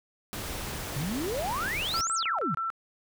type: noise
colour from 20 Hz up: pink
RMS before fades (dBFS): -36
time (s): 0.33-2.01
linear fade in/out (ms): 0
type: exponential two-way sweep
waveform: sine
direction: up then down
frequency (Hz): 125.3 to 8700 to 125.3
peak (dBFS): -29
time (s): 0.96-2.55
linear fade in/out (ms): 5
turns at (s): 2.14
type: tone bursts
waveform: sine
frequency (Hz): 1339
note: E6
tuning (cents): +27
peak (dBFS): -28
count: 5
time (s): 1.94-2.702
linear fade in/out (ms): 0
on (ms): 130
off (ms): 28
effects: none